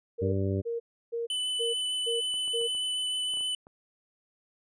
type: tone bursts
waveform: sine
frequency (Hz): 466.2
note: A#4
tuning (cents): 0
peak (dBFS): -29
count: 6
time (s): 0.18-2.68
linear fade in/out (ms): 20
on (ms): 150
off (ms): 320
type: harmonic tone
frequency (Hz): 97.2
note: G2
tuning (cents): -14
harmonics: 1 / 2 / 3 / 4 / 5 / 6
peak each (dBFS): -28 / -34 / -35 / -33 / -40 / -39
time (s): 0.21-0.62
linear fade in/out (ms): 20
type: tone with vibrato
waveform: square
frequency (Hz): 3003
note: F#7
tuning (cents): +25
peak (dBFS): -29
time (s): 1.3-3.55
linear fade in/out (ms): 2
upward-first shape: sine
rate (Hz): 6.6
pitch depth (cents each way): 9
type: clicks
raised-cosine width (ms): 1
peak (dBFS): -37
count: 8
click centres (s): 2.341 / 2.478 / 2.614 / 2.75 / 3.338 / 3.372 / 3.409 / 3.669
effects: resampled to 22050 Hz